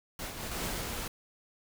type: noise with tremolo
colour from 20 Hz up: pink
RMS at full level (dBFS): -38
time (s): 0.19-0.81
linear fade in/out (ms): 2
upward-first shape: sine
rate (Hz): 4.9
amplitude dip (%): 45
type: noise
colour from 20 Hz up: pink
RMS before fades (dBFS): -37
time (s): 0.51-1.08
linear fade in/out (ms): 5
effects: none